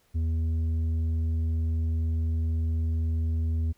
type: tone with tanh clipping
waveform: sine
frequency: 81 Hz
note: E2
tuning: 30 cents flat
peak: -25 dBFS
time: 0.14-3.73 s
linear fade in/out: 20 ms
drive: 6 dB
effects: pink hiss -66 dBFS RMS until 3.77 s